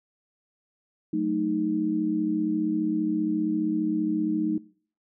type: chord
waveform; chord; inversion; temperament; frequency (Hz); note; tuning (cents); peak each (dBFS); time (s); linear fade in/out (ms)
sine; D# diminished; first; equal; 185 / 220 / 311.1; F#3 / A3 / D#4; 0 / 0 / 0; -31 / -30 / -25; 1.13-4.58; 5
effects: noise-tail reverb RT60 0.5 s tail -22 dB re dry